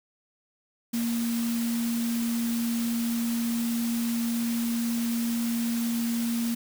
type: tone in noise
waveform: sine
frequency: 233.1 Hz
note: A#3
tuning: in tune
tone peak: -25 dBFS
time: 0.93-6.55 s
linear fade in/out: 10 ms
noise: white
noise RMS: -37 dBFS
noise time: 0.93-6.55 s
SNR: +9 dB
effects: none